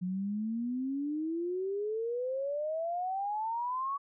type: exponential sweep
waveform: sine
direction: up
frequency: 178.1 to 1133 Hz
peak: -31 dBFS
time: 0.01-3.98 s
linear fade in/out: 20 ms
effects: none